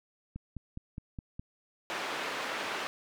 click train, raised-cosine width 5 ms, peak -27 dBFS, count 6, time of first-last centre 0.36-1.395 s, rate 4.83 Hz
white band-pass noise, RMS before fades -36 dBFS, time 1.9-2.87 s, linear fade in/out 0 ms, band 300 to 2200 Hz, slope 12 dB/octave
effects none

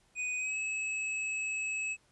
square tone with pitch glide, 2489 to 2584 Hz, D#7 to E7, 0 to -35 cents, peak -33 dBFS, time 0.15-1.97 s, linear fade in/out 50 ms, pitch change +65 cents, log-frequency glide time 0.37-0.57 s, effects pink hiss -68 dBFS RMS until 2.11 s + resampled to 24000 Hz

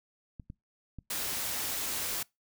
clicks, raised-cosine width 5 ms, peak -30 dBFS, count 3, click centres 0.398 / 0.501 / 0.987 s
white noise, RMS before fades -34 dBFS, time 1.1-2.23 s, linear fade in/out 5 ms
effects noise-tail reverb RT60 0.2 s tail -24 dB re dry

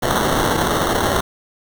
white noise with sample-and-hold, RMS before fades -18 dBFS, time 0.02-1.21 s, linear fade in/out 10 ms, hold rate 2450 Hz, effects none

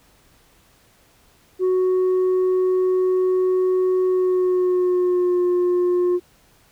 sine tone with pitch glide, 370 to 356.6 Hz, F#4 to F4, 0 to +36 cents, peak -13 dBFS, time 1.59-6.2 s, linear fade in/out 50 ms, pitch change -64 cents, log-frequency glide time 4.06-5.42 s, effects tanh soft clip ceiling -15 dBFS + pink hiss -56 dBFS RMS until 6.71 s

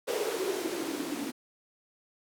blue noise with band-pass filter sweep, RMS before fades -33 dBFS, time 0.07-1.32 s, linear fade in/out 20 ms, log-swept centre 460 to 260 Hz, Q 7.8, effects none

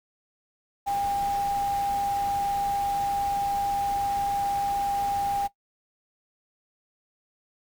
sine tone in noise, 802 Hz, G5, 39 cents sharp, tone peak -24 dBFS, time 0.86-5.48 s, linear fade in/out 20 ms, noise pink, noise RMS -40 dBFS, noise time 0.86-5.48 s, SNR +13 dB, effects noise-tail reverb RT60 0.1 s tail -17 dB re dry

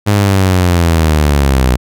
sawtooth linear sweep, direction down, 104.4 to 61 Hz, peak -4 dBFS, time 0.06-1.77 s, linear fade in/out 20 ms, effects none

